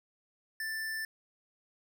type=tone; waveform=square; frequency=1768 Hz; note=A6; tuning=8 cents sharp; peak=-35 dBFS; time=0.6-1.05 s; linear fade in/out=2 ms; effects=none